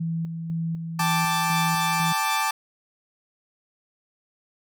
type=tone with tremolo; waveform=sine; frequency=164.81 Hz; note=E3; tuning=in tune; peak=-24 dBFS; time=0-2.13 s; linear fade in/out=10 ms; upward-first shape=square; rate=2 Hz; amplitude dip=45%
type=chord; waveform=sawtooth; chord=G suspended second; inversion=none; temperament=equal; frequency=784 / 880 / 1174.7 Hz; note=G5 / A5 / D6; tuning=0 / 0 / 0 cents; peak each=-27 / -21 / -22 dBFS; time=0.99-2.51 s; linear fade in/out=5 ms
effects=none